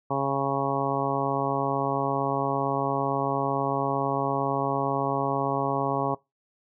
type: harmonic tone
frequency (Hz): 137.8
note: C#3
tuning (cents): -10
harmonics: 1 / 2 / 3 / 4 / 5 / 6 / 7 / 8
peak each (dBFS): -32 / -32 / -32 / -32 / -32 / -32 / -32 / -32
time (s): 0.1-6.15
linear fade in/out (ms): 10
effects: noise-tail reverb RT60 0.2 s tail -21 dB re dry